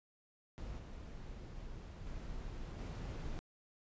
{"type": "noise with level steps", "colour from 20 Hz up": "brown", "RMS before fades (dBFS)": [-45, -48, -45, -42], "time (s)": [0.58, 3.39], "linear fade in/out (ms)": 0, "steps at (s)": [0.78, 2.06, 2.78], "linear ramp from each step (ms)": 10, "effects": ["resampled to 16000 Hz"]}